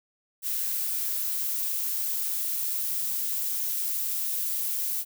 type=noise with high-pass filter sweep; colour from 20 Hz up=violet; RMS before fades=-29 dBFS; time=0.42-5.05 s; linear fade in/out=50 ms; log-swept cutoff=1500 to 240 Hz; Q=1.6; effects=none